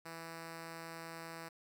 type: tone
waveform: 5% pulse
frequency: 164.81 Hz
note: E3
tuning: in tune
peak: -34 dBFS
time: 0.05-1.49 s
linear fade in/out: 10 ms
effects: none

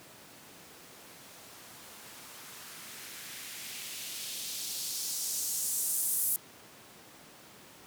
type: noise with band-pass filter sweep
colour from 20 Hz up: violet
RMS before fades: -38 dBFS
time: 0.01-6.36 s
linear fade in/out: 0 ms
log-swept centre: 250 to 11000 Hz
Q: 1.4
effects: pink hiss -53 dBFS RMS until 7.86 s + high-pass 150 Hz 12 dB/octave

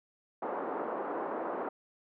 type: band-pass noise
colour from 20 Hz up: pink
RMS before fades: -36 dBFS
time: 0.42-1.69 s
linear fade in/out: 5 ms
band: 310 to 1200 Hz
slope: 24 dB/octave
effects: none

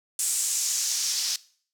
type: noise with band-pass filter sweep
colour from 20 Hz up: white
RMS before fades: -27 dBFS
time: 0.19-1.36 s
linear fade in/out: 2 ms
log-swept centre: 8200 to 5000 Hz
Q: 2.5
effects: noise-tail reverb RT60 0.5 s tail -20 dB re dry

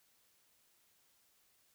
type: silence
effects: white hiss -72 dBFS RMS until 1.74 s

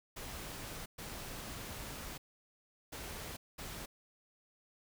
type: noise bursts at uneven times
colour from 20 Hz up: pink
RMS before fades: -45 dBFS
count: 4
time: 0.16-0.86 / 0.98-2.18 / 2.92-3.37 / 3.58-3.86 s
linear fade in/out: 10 ms
effects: none

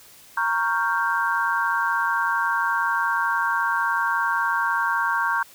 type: chord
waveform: sine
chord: G half-diminished seventh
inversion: first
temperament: equal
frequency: 932.3 / 1108.7 / 1396.9 / 1568 Hz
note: Bb5 / Db6 / F6 / G6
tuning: 0 / 0 / 0 / 0 cents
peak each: -25 / -26 / -28 / -24 dBFS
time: 0.37-5.43 s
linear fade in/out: 5 ms
effects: white hiss -49 dBFS RMS until 5.54 s

